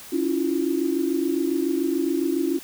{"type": "tone cluster", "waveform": "sine", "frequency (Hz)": [279.3, 325.1, 352.2], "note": ["C#4", "E4", "F4"], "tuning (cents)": [13, -24, 15], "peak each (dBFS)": -25, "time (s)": [0.12, 2.59], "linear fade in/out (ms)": 10, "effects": ["white hiss -42 dBFS RMS until 2.63 s"]}